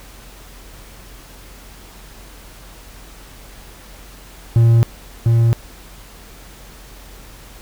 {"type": "tone with echo", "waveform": "triangle", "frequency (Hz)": 115.7, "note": "A#2", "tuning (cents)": -13, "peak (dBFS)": -6, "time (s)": [4.56, 4.83], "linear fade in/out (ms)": 0, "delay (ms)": 700, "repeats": 1, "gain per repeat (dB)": -2, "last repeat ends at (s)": 5.53, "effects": ["added 45 Hz sine -40 dBFS peak until 7.61 s", "pink hiss -42 dBFS RMS until 7.61 s"]}